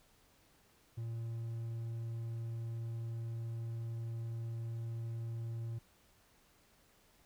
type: tone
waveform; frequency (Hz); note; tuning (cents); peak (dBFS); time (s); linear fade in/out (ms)
triangle; 115; A#2; -23; -36; 0.97-5.79; 10
effects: pink hiss -68 dBFS RMS until 7.25 s